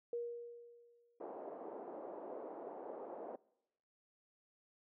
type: tone with exponential decay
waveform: sine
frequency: 474.1 Hz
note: A#4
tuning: 29 cents sharp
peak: -36 dBFS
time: 0.13-1.19 s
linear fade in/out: 2 ms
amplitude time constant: 230 ms
type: band-pass noise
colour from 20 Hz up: white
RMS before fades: -48 dBFS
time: 1.2-3.36 s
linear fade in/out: 5 ms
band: 310 to 710 Hz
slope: 24 dB/octave
effects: noise-tail reverb RT60 0.9 s tail -24 dB re dry